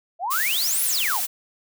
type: exponential two-way sweep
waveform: sine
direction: up then down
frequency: 642 to 11900 to 642 Hz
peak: -23 dBFS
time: 0.19-1.21 s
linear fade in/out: 50 ms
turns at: 0.84 s
type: noise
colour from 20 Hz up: blue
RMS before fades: -25 dBFS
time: 0.3-1.27 s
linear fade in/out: 20 ms
effects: none